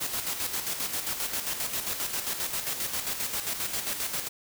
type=noise with tremolo; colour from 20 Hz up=white; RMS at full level=-30 dBFS; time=0-4.29 s; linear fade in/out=20 ms; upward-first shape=square; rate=7.5 Hz; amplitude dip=50%; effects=none